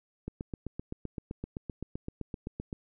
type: click train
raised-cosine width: 3 ms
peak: -23 dBFS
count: 20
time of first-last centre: 0.28-2.728 s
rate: 7.76 Hz
effects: none